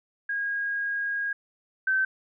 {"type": "tone pair in turn", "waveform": "sine", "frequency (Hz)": [1635, 1543.2], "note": ["G#6", "G6"], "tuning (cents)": [-28, -28], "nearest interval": "minor second", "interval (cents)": 100, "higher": "first", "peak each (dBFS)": [-26, -21], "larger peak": "second", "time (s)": [[0.29, 1.33], [1.87, 2.05]], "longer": "first", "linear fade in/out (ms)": 5, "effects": []}